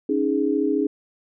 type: chord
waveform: sine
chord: C# suspended second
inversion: none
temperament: equal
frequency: 277.2 / 311.1 / 415.3 Hz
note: C#4 / D#4 / G#4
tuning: 0 / 0 / 0 cents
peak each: -23 dBFS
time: 0.09-0.87 s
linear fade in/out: 5 ms
effects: none